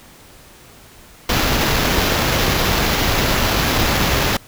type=noise with sample-and-hold; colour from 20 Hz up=pink; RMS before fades=-17 dBFS; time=1.29-4.37 s; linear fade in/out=5 ms; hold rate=8820 Hz; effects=pink hiss -44 dBFS RMS until 4.47 s